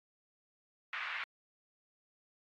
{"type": "band-pass noise", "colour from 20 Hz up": "pink", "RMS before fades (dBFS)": -40, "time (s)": [0.93, 1.24], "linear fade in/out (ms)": 0, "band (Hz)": [1300, 2600], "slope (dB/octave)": 24, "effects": ["AAC 48 kbps"]}